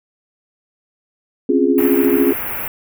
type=chord; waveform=sine; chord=Db major seventh; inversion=third; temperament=equal with one note detuned; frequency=263.4 / 277.2 / 349.2 / 415.3 Hz; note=C4 / Db4 / F4 / Ab4; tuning=+12 / 0 / 0 / 0 cents; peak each=-17 dBFS; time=1.49-2.33 s; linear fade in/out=5 ms
type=band-stop noise; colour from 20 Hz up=white; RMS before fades=-24 dBFS; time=1.78-2.68 s; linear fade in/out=2 ms; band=2600 to 12000 Hz; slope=48 dB/octave
effects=none